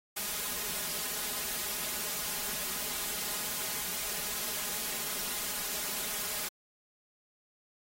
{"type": "noise with comb filter", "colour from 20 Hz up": "white", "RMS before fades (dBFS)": -35, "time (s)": [0.16, 6.49], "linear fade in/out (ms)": 10, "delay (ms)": 4.8, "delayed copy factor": 0.75, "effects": ["AAC 48 kbps"]}